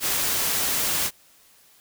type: noise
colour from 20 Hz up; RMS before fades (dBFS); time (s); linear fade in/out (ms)
white; -24; 0-1.11; 50
effects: white hiss -56 dBFS RMS until 1.8 s